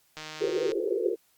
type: click train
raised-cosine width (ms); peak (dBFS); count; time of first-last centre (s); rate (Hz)
0.2; -22; 86; 0.17-0.718; 155
type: band-pass noise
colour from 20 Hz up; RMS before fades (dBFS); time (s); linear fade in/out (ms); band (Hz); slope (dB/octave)
pink; -28; 0.4-1.16; 20; 350 to 500; 96
effects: white hiss -66 dBFS RMS until 1.37 s + Opus 48 kbps